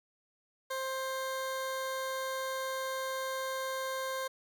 20% pulse tone, 527 Hz, C5, 12 cents sharp, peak -29 dBFS, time 0.7-4.28 s, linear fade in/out 10 ms, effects 10-bit

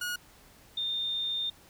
sawtooth / sine tone pair in turn, 1447 / 3627 Hz, F#6 / A#7, -39 / -48 cents, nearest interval octave + major third, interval 1591 cents, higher second, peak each -28 / -29 dBFS, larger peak first, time 0.01-0.16 / 0.77-1.5 s, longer second, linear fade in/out 5 ms, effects pink hiss -57 dBFS RMS until 1.69 s

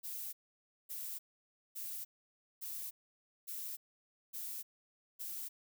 violet noise bursts, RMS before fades -43 dBFS, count 7, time 0.03-5.49 s, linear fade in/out 20 ms, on 300 ms, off 560 ms, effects none

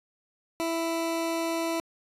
20% pulse tone, 330.8 Hz, E4, 6 cents sharp, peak -22 dBFS, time 0.6-1.8 s, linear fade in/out 0 ms, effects resampled to 32000 Hz

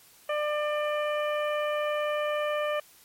harmonic tone, 597 Hz, D5, 28 cents sharp, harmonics 1 / 2 / 3 / 4 / 5, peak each -27 / -33 / -37 / -39 / -41 dBFS, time 0.29-2.8 s, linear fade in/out 5 ms, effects white hiss -56 dBFS RMS until 3.04 s + MP3 64 kbps

